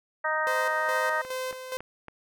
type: harmonic tone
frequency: 311.1 Hz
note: D#4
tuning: in tune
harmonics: 2 / 3 / 4 / 5 / 6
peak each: -31 / -31 / -31 / -31 / -31 dBFS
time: 0.24-1.22 s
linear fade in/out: 10 ms
type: tone with tremolo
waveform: sawtooth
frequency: 515 Hz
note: C5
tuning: 28 cents flat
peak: -26 dBFS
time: 0.47-1.77 s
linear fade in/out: 0 ms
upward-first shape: square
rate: 2.4 Hz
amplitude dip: 60%
type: click train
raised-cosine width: 0.5 ms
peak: -26 dBFS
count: 4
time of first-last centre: 1.25-2.083 s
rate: 3.6 Hz
effects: none